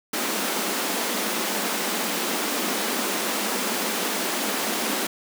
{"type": "high-pass noise", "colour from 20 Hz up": "pink", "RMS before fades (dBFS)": -26, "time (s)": [0.13, 5.07], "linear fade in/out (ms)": 5, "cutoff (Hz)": 190, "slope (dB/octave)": 96, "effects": []}